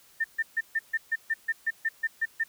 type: tone bursts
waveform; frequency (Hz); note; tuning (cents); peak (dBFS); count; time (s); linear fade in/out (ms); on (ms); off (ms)
sine; 1800; A6; +39; -23; 13; 0.2-2.439; 10; 43; 140
effects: white hiss -58 dBFS RMS until 2.48 s